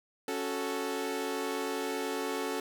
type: chord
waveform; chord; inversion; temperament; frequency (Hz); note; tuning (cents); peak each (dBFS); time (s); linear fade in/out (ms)
sawtooth; F# minor; second; equal; 277.2 / 370 / 440; C#4 / F#4 / A4; 0 / 0 / 0; -33 / -34 / -31; 0.28-2.6; 2
effects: none